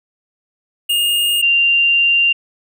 square / sine tone pair in turn, 2835 / 2781 Hz, F7 / F7, +25 / -8 cents, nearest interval unison, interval 33 cents, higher first, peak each -14 / -10 dBFS, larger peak second, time 0.89-1.42 / 1.42-2.33 s, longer second, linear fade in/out 10 ms, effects none

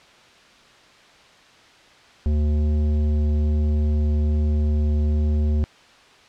triangle tone with tanh clipping, 75.1 Hz, D2, 39 cents sharp, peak -19 dBFS, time 2.26-5.64 s, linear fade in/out 0 ms, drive 16 dB, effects white hiss -50 dBFS RMS until 6.28 s + low-pass 4000 Hz 12 dB/octave

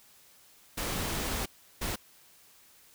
pink noise bursts at uneven times, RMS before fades -33 dBFS, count 2, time 0.77-1.46 / 1.81-1.96 s, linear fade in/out 10 ms, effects white hiss -59 dBFS RMS until 2.94 s

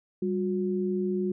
sine tone pair together, 196 / 362.2 Hz, G3 / F#4, 0 / -37 cents, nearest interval major seventh, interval 1063 cents, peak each -28 dBFS, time 0.22-1.32 s, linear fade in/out 5 ms, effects none

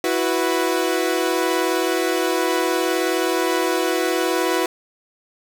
sawtooth chord, E suspended second, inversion none, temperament equal with one note detuned, 329.6 / 368.9 / 493.9 Hz, E4 / F#4 / B4, 0 / -5 / 0 cents, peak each -19 / -18 / -20 dBFS, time 0.04-4.66 s, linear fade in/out 2 ms, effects none

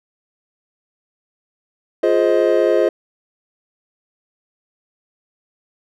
triangle chord, F minor seventh, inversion none, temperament just, 349.2 / 419.1 / 523.8 / 628.6 Hz, F4 / Ab4 / C5 / Eb5, 0 / +16 / +2 / +18 cents, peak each -16 dBFS, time 2.03-2.89 s, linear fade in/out 5 ms, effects none

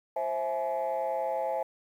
sine tone cluster, 529 / 658 / 847 Hz, C5 / E5 / G#5, +19 / -3 / +34 cents, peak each -31 dBFS, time 0.16-1.63 s, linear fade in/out 5 ms, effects tanh soft clip ceiling -23 dBFS + 10-bit

